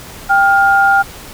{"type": "tone pair together", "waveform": "sine", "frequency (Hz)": [790, 1410.2], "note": ["G5", "F6"], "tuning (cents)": [13, 16], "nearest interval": "minor seventh", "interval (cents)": 1003, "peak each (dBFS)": -10, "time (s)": [0.29, 1.03], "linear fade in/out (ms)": 20, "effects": ["pink hiss -33 dBFS RMS until 1.33 s"]}